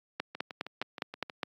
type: two click trains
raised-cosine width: 0.3 ms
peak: -15 / -24 dBFS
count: 7 / 7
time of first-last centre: 0.2-1.432 / 0.35-1.298 s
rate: 4.87 / 6.33 Hz
effects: high-pass 200 Hz 12 dB/octave + Opus 48 kbps